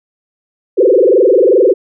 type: tone with frequency modulation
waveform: sine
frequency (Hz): 440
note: A4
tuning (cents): 0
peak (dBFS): -5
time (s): 0.77-1.74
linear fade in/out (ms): 20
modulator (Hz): 22.6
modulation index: 3.8
effects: none